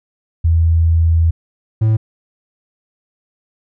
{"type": "tone pair in turn", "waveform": ["sine", "triangle"], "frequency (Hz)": [82.41, 110], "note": ["E2", "A2"], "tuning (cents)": [0, 0], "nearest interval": "perfect fourth", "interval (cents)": 500, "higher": "second", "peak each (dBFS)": [-9, -8], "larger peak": "second", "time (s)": [[0.44, 1.31], [1.81, 1.97]], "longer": "first", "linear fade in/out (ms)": 10, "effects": []}